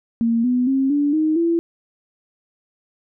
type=tone with pitch steps; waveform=sine; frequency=230.8 / 248.8 / 268.2 / 289.1 / 311.7 / 336 Hz; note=A#3 / B3 / C4 / D4 / D#4 / E4; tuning=-17 / +13 / +43 / -27 / +3 / +33 cents; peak=-15 dBFS; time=0.21-1.59 s; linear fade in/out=0 ms; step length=230 ms; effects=none